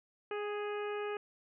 harmonic tone with a mistuned harmonic, 415.3 Hz, G#4, in tune, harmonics 1 / 2 / 3 / 4 / 5 / 6 / 7, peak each -36 / -45 / -45 / -48 / -53 / -49 / -54 dBFS, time 0.31-1.17 s, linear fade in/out 2 ms, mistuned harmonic 2, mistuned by -18 cents, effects none

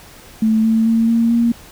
sine tone with pitch steps, 220 / 223.5 / 227 / 230.5 / 234.2 Hz, A3 / A3 / A#3 / A#3 / A#3, 0 / +27 / -46 / -19 / +8 cents, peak -11 dBFS, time 0.42-1.52 s, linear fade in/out 5 ms, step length 220 ms, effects pink hiss -41 dBFS RMS until 1.71 s

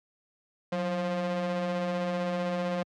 35% pulse ring-modulated tone, 174.61 Hz, F3, in tune, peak -23 dBFS, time 0.72-2.83 s, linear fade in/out 5 ms, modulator 357 Hz, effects high-pass 100 Hz 12 dB/octave + low-pass 4000 Hz 12 dB/octave

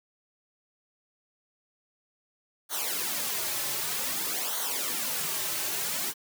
white noise with flanger, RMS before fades -31 dBFS, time 2.69-6.14 s, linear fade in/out 50 ms, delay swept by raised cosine 0.39 to 4.29 ms, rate 0.53 Hz, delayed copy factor -0.75, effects high-pass 150 Hz 12 dB/octave

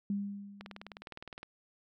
sine tone with exponential decay, 201 Hz, G3, 44 cents sharp, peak -29 dBFS, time 0.1-1.02 s, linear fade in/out 2 ms, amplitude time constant 200 ms
click train, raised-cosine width 0.3 ms, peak -28 dBFS, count 17, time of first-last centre 0.61-1.431 s, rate 19.5 Hz
effects none

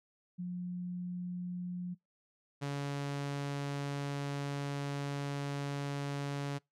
sine / sawtooth tone pair in turn, 178.5 / 141.68 Hz, F3 / C#3, +38 / +38 cents, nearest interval major third, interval 400 cents, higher first, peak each -36 / -31 dBFS, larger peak second, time 0.38-1.95 / 2.61-6.59 s, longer second, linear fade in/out 20 ms, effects noise-tail reverb RT60 0.2 s tail -26 dB re dry + low-pass 8000 Hz 12 dB/octave

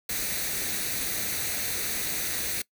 white noise with comb filter, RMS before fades -30 dBFS, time 0.09-2.62 s, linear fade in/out 5 ms, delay 0.48 ms, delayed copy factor +0.55, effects noise-tail reverb RT60 0.1 s tail -22 dB re dry

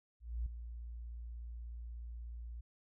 sine tone with ADSR envelope, 58.3 Hz, A#1, 1 cent sharp, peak -33 dBFS, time 0.2-2.61 s, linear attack 260 ms, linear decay 5 ms, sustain -10 dB, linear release 8 ms, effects none

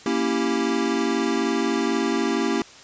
square chord, A# diminished seventh, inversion none, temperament equal, 233.1 / 277.2 / 329.6 / 392 Hz, A#3 / C#4 / E4 / G4, 0 / 0 / 0 / 0 cents, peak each -27 dBFS, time 0.06-2.62 s, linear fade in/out 2 ms, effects white hiss -45 dBFS RMS until 2.83 s + resampled to 16000 Hz

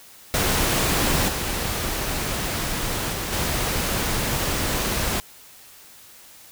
pink noise with level steps, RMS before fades -21 / -26 / -28 / -24 dBFS, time 0.34-5.2 s, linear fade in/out 0 ms, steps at 1.28 / 3.12 / 3.32 s, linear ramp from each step 10 ms, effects white hiss -47 dBFS RMS until 6.51 s

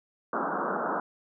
white band-pass noise, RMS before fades -30 dBFS, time 0.33-1 s, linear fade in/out 2 ms, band 170 to 1500 Hz, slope 96 dB/octave, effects none

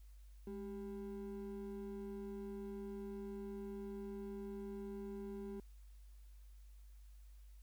triangle ring-modulated tone, 300 Hz, D4, 37 cents sharp, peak -39 dBFS, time 0.47-5.6 s, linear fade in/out 2 ms, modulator 92.6 Hz, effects added 50 Hz sine -55 dBFS peak until 7.62 s + white hiss -75 dBFS RMS until 7.62 s

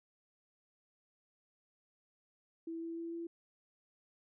sine tone with pitch steps, 329.6 / 331.9 / 334.2 / 336.5 Hz, E4 / E4 / E4 / E4, 0 / +12 / +24 / +36 cents, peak -39 dBFS, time 2.67-3.27 s, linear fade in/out 5 ms, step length 150 ms, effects none

